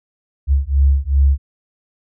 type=beating tone pair; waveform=sine; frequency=67.9 / 70.5 Hz; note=C#2 / C#2; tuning=-35 / +30 cents; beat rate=2.6 Hz; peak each=-14 dBFS; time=0.47-1.38 s; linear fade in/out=50 ms; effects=none